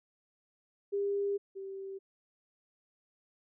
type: tone pair in turn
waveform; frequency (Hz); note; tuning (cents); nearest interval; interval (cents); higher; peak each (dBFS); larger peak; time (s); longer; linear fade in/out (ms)
sine; 401.5 / 388.3; G4 / G4; +41 / -16; minor second; 57; first; -29 / -39; first; 0.92-1.38 / 1.55-1.99; first; 20
effects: none